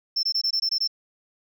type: tone bursts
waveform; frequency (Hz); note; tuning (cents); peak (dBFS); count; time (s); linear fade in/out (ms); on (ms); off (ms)
sine; 5350; E8; +25; -19; 8; 0.16-0.876; 10; 72; 20
effects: tanh soft clip ceiling -18 dBFS